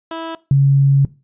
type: tone pair in turn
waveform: 15% pulse / sine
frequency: 327.4 / 138.37 Hz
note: E4 / C#3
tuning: -12 / -3 cents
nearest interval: octave + minor third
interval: 1491 cents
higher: first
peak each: -18 / -8 dBFS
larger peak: second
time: 0.11-0.35 / 0.51-1.05 s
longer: second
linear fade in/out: 2 ms
effects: noise-tail reverb RT60 0.3 s tail -19 dB re dry + resampled to 8000 Hz